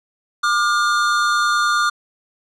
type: tone pair together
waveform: square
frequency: 1195 / 1424.1 Hz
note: D6 / F6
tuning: +30 / +33 cents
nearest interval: minor third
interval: 303 cents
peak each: -18 / -19 dBFS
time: 0.43-1.9 s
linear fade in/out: 10 ms
effects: low-pass 7000 Hz 12 dB/octave